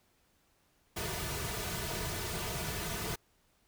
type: noise with comb filter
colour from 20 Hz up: pink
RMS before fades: -37 dBFS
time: 0.96-3.16 s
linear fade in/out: 10 ms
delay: 3.7 ms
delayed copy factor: -0.7
effects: pink hiss -71 dBFS RMS until 3.67 s